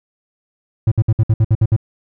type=tone bursts; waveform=triangle; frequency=110 Hz; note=A2; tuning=in tune; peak=-7 dBFS; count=9; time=0.87-1.764 s; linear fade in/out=5 ms; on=46 ms; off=60 ms; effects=none